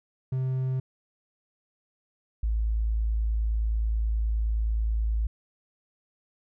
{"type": "tone pair in turn", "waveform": ["triangle", "sine"], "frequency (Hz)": [130.2, 54.74], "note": ["C3", "A1"], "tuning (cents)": [-8, -8], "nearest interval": "octave + minor third", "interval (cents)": 1500, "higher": "first", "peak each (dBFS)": -23, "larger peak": "neither", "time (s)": [[0.32, 0.8], [2.43, 5.27]], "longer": "second", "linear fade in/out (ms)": 5, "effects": []}